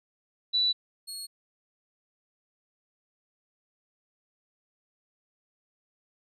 sine / 25% pulse tone pair in turn, 3957 / 4322 Hz, B7 / C#8, +3 / -45 cents, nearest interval major second, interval 152 cents, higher second, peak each -22 / -32 dBFS, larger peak first, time 0.53-0.73 / 1.07-1.27 s, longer neither, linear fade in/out 20 ms, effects none

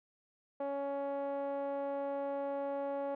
5% pulse tone with low-pass filter, 279.5 Hz, C#4, 14 cents sharp, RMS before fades -37 dBFS, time 0.6-3.15 s, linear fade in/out 5 ms, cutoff 650 Hz, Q 4.3, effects none

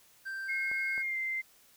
triangle tone, 1568 Hz, G6, in tune, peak -34 dBFS, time 0.25-1.03 s, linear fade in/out 20 ms
sine tone with pitch glide, 2156 to 2083 Hz, C#7 to C7, -49 to -8 cents, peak -31 dBFS, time 0.48-1.42 s, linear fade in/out 20 ms, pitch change -59 cents, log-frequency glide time 0.99-1.17 s
clicks, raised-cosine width 1 ms, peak -35 dBFS, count 2, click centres 0.715 / 0.979 s
effects white hiss -62 dBFS RMS until 1.76 s

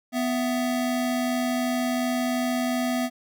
square tone pair together, 248.9 / 664 Hz, B3 / E5, +14 / +12 cents, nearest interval octave + perfect fourth, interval 1698 cents, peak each -25 / -30 dBFS, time 0.12-3.1 s, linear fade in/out 50 ms, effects none

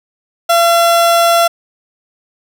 30% pulse tone, 680 Hz, F5, 46 cents flat, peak -5 dBFS, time 0.49-1.48 s, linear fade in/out 10 ms, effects none

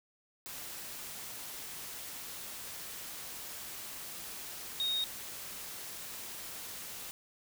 sine tone in noise, 3729 Hz, A#7, in tune, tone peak -30 dBFS, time 4.8-5.04 s, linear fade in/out 0 ms, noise white, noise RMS -44 dBFS, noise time 0.46-7.11 s, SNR +11 dB, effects none

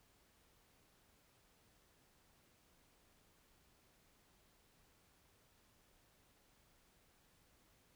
silence, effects pink hiss -72 dBFS RMS until 7.95 s

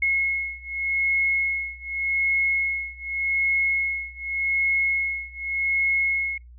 sine beating tone pair, 2171 / 2171.85 Hz, C#7 / C#7, -37 / -36 cents, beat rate 0.85 Hz, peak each -25 / -24 dBFS, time 0.02-6.38 s, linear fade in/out 5 ms, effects noise-tail reverb RT60 0.2 s tail -25 dB re dry + added 60 Hz sine -43 dBFS peak until 6.58 s

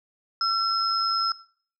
sine tone pair together, 1345 / 5150 Hz, E6 / E8, +34 / -41 cents, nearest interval octave + major seventh, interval 2325 cents, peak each -24 / -24 dBFS, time 0.41-1.32 s, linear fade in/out 2 ms, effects noise-tail reverb RT60 0.5 s tail -20 dB re dry

